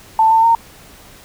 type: tone with pitch steps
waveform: sine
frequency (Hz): 886 / 898 / 919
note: A5 / A5 / A#5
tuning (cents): +12 / +35 / -25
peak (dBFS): -8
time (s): 0.19-0.55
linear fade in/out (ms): 2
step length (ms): 120
effects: pink hiss -42 dBFS RMS until 1.24 s